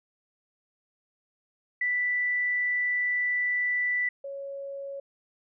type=tone pair in turn; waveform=sine; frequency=1975.5 / 554.4 Hz; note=B6 / C#5; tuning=0 / 0 cents; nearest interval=octave + minor seventh; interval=2200 cents; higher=first; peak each=-24 / -34 dBFS; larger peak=first; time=1.81-4.09 / 4.24-5 s; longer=first; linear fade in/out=5 ms; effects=none